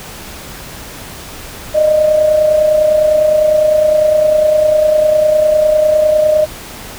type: tone with amplitude modulation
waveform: sine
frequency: 614 Hz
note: D#5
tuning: 23 cents flat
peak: -5 dBFS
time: 1.74-6.46 s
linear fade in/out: 20 ms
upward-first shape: sine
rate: 29.9 Hz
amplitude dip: 50%
effects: pink hiss -30 dBFS RMS until 6.98 s